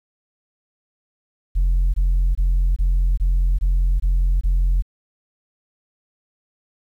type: tone bursts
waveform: sine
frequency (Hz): 43.65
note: F1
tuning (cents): 0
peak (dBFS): -12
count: 8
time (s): 1.55-4.824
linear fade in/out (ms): 20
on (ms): 390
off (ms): 22
effects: tanh soft clip ceiling -13 dBFS + 9-bit